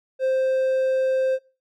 triangle tone, 524 Hz, C5, 2 cents sharp, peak -17 dBFS, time 0.19-1.39 s, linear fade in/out 50 ms, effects noise-tail reverb RT60 0.3 s tail -20 dB re dry

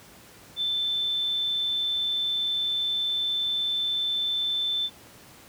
sine tone, 3535 Hz, A7, 7 cents sharp, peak -24 dBFS, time 0.56-4.9 s, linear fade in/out 50 ms, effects pink hiss -50 dBFS RMS until 5.48 s + high-pass 80 Hz 12 dB/octave

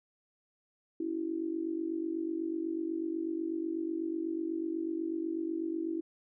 sine tone with amplitude modulation, 327.9 Hz, E4, 9 cents flat, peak -28 dBFS, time 1-6.01 s, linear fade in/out 5 ms, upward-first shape sine, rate 48.1 Hz, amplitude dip 80%, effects none

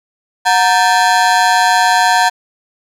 30% pulse ring-modulated tone, 830 Hz, G#5, 1 cent flat, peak -3 dBFS, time 0.45-2.3 s, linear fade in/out 20 ms, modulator 98.4 Hz, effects low-pass 9000 Hz 12 dB/octave + 7-bit

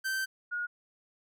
45% pulse / sine tone pair in turn, 1553 / 1440.5 Hz, G6 / F#6, -17 / -47 cents, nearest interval minor second, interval 130 cents, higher first, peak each -30 / -31 dBFS, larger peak first, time 0.04-0.26 / 0.51-0.67 s, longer first, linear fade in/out 20 ms, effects none

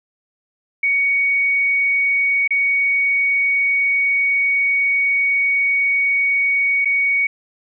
sine tone with dropouts, 2238 Hz, C#7, 16 cents sharp, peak -14 dBFS, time 0.83-7.27 s, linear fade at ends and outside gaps 5 ms, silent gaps 2.477-2.506 / 6.848-6.855 s, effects none

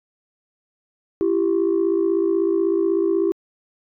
sine tone pair together, 335.8 / 392 Hz, E4 / G4, +32 / 0 cents, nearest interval minor third, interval 268 cents, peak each -18 dBFS, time 1.21-3.32 s, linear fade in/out 0 ms, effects tanh soft clip ceiling -12 dBFS

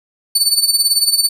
25% pulse tone with tremolo, 4508 Hz, C#8, 28 cents sharp, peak -4 dBFS, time 0.35-1.29 s, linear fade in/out 5 ms, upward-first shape sine, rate 18 Hz, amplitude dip 75%, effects none

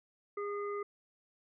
harmonic tone, 408.3 Hz, G#4, 29 cents flat, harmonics 1 / 3 / 5, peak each -36 / -41 / -50 dBFS, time 0.37-0.83 s, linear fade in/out 5 ms, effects none

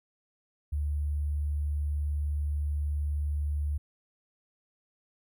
sine tone with sample-and-hold, 73.42 Hz, D2, in tune, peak -27 dBFS, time 0.72-3.78 s, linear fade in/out 10 ms, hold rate 11025 Hz, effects none

